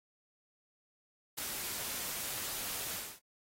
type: noise with ADSR envelope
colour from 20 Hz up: white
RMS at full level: -35 dBFS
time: 1.37-3.2 s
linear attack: 16 ms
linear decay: 4 ms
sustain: -4 dB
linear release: 260 ms
effects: AAC 48 kbps